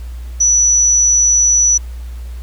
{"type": "tone", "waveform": "sine", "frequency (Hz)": 5920, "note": "F#8", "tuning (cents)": 0, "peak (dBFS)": -8, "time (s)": [0.4, 1.78], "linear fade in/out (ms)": 10, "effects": ["added 60 Hz sine -24 dBFS peak until 2.42 s", "pink hiss -45 dBFS RMS until 2.42 s"]}